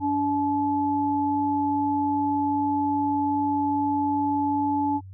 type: tone pair together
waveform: sine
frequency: 287.5 / 861 Hz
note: D4 / A5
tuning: -37 / -38 cents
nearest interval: octave + perfect fifth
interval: 1899 cents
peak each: -24 dBFS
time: 0-5.01 s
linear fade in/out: 50 ms
effects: added 95 Hz sine -39 dBFS peak until 5.13 s